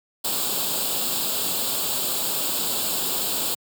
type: noise with comb filter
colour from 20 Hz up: white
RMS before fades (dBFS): -25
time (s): 0.24-3.55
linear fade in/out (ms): 10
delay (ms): 0.25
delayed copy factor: +0.75
effects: high-pass 150 Hz 12 dB/octave